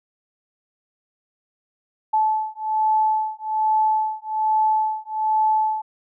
sine beating tone pair, 867 / 868.2 Hz, A5 / A5, -26 / -23 cents, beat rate 1.2 Hz, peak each -21 dBFS, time 2.13-5.82 s, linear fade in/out 10 ms, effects none

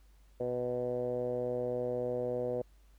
10% pulse tone with low-pass filter, 123.47 Hz, B2, in tune, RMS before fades -34 dBFS, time 0.4-2.62 s, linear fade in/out 5 ms, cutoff 540 Hz, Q 6, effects added 50 Hz sine -58 dBFS peak until 2.98 s + pink hiss -71 dBFS RMS until 2.98 s

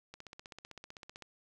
click train, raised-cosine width 0.2 ms, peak -30 dBFS, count 18, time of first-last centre 0.14-1.223 s, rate 15.7 Hz, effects none

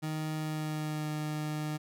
30% pulse tone with pitch glide, 155.56 to 152.27 Hz, D#3 to D#3, 0 to -37 cents, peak -30 dBFS, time 0.02-1.78 s, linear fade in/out 20 ms, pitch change -37 cents, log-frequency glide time 0.36-1.09 s, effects none

